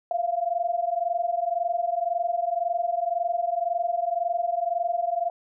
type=tone pair together; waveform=sine; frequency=680 / 701.9 Hz; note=F5 / F5; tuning=-46 / +9 cents; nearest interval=minor second; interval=55 cents; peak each=-26 dBFS; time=0.11-5.3 s; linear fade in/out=2 ms; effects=none